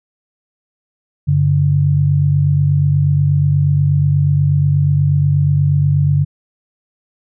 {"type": "tone pair together", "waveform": "sine", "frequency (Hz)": [95.6, 143.9], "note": ["G2", "D3"], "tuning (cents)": [-43, -35], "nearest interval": "perfect fifth", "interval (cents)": 708, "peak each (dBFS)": [-16, -11], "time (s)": [1.27, 6.25], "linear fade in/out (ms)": 20, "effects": []}